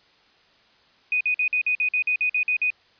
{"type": "tone bursts", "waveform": "sine", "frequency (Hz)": 2489, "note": "D#7", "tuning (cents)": 0, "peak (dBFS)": -19, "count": 12, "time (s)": [1.12, 2.703], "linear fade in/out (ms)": 2, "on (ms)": 87, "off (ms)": 49, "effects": ["white hiss -58 dBFS RMS until 2.99 s", "resampled to 11025 Hz"]}